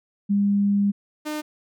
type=tone pair in turn; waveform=sine / sawtooth; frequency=201.7 / 303.4 Hz; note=G3 / D#4; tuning=+50 / -44 cents; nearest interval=perfect fifth; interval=706 cents; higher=second; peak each=-17 / -23 dBFS; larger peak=first; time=0.29-0.92 / 1.25-1.42 s; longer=first; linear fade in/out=20 ms; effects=none